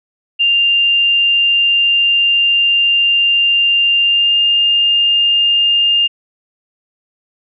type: tone with pitch glide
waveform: sine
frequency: 2794 to 2812 Hz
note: F7 to F7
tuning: 0 to +11 cents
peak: -9 dBFS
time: 0.39-6.08 s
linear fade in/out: 20 ms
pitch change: +11 cents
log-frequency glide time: 4.02-4.37 s
effects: none